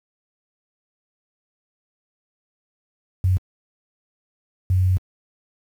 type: tone bursts at uneven times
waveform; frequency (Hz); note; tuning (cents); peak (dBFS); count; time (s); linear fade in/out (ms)
sine; 92.5; F#2; 0; -14; 2; 3.24-3.37 / 4.7-4.97; 0
effects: high-pass 60 Hz 12 dB/octave + 8-bit